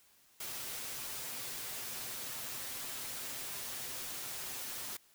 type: noise with comb filter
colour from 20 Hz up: white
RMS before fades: -42 dBFS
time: 0.4-4.97 s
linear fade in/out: 5 ms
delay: 7.8 ms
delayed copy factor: +0.5
effects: white hiss -66 dBFS RMS until 5.14 s